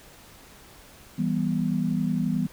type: chord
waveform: sine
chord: E minor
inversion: none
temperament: equal with one note detuned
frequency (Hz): 164.81 / 196 / 244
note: E3 / G3 / B3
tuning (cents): 0 / 0 / -21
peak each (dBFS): -27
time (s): 1.18-2.47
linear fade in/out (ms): 10
effects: pink hiss -50 dBFS RMS until 2.52 s